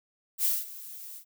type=noise with ADSR envelope; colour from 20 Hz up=violet; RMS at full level=-24 dBFS; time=0.38-1.25 s; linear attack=69 ms; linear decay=200 ms; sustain=-19 dB; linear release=89 ms; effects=none